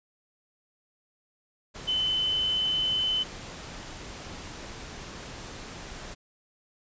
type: tone in noise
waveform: sine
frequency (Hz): 3036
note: F#7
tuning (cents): +44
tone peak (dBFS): -24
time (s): 1.87-3.24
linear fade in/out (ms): 20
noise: pink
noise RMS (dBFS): -41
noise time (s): 1.74-6.15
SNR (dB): +14
effects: resampled to 16000 Hz